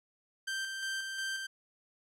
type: tone with tremolo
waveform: sawtooth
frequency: 1567 Hz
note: G6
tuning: 1 cent flat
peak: -30 dBFS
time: 0.47-1.47 s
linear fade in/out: 10 ms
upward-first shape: square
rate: 2.8 Hz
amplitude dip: 35%
effects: low-pass 10000 Hz 12 dB/octave